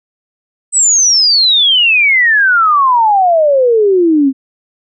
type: exponential sweep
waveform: sine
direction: down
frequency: 8190 to 260.1 Hz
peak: -6 dBFS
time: 0.72-4.33 s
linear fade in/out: 50 ms
effects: none